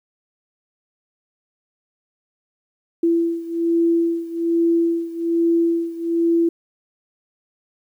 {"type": "beating tone pair", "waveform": "sine", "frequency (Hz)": [335.3, 336.5], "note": ["E4", "E4"], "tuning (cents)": [30, 36], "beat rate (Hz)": 1.2, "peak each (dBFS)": [-18, -21], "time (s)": [3.03, 6.49], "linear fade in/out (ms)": 5, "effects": ["9-bit"]}